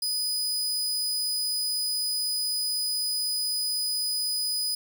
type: tone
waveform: sawtooth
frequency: 4978 Hz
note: D#8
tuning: in tune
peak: -23 dBFS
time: 0.02-4.75 s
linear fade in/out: 5 ms
effects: none